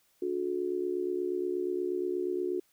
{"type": "tone with amplitude modulation", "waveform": "sine", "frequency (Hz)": 362.5, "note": "F#4", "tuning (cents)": -35, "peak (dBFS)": -25, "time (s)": [0.22, 2.6], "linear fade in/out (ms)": 5, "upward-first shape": "sine", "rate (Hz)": 68.4, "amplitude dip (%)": 85, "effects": ["white hiss -69 dBFS RMS until 2.72 s"]}